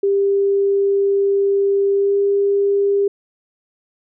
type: tone with pitch glide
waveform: sine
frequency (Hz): 397.1 to 400.3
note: G4 to G4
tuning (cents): +22 to +36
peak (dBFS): -13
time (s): 0.03-3.08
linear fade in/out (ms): 5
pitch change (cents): +14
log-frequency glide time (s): 1.94-2.16
effects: none